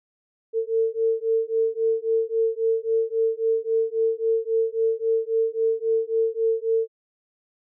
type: beating tone pair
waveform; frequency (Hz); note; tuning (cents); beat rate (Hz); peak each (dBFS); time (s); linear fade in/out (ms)
sine; 448.4 / 452.1; A4 / A4; +33 / +47; 3.7; -23; 0.53-6.88; 50
effects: none